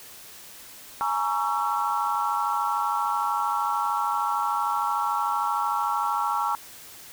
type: chord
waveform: sine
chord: A# half-diminished seventh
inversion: third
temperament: just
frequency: 839.1 / 932.3 / 1118.8 / 1342.6 Hz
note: G#5 / A#5 / C#6 / E6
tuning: +18 / 0 / +16 / +31 cents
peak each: -28 dBFS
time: 1.01-6.55 s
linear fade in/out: 0 ms
effects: tanh soft clip ceiling -13 dBFS + white hiss -45 dBFS RMS until 7.12 s